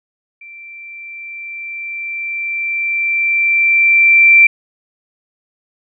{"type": "tone with level ramp", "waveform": "sine", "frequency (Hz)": 2349, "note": "D7", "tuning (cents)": 0, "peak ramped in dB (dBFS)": [-33, -3], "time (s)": [0.41, 4.47], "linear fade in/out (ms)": 5, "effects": []}